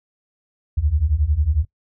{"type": "beating tone pair", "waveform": "sine", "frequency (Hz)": [68.8, 79.8], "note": ["C#2", "D#2"], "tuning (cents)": [-12, 44], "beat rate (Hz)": 11, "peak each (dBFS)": [-20, -18], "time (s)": [0.77, 1.65], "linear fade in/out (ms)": 10, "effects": ["noise-tail reverb RT60 0.1 s tail -21 dB re dry"]}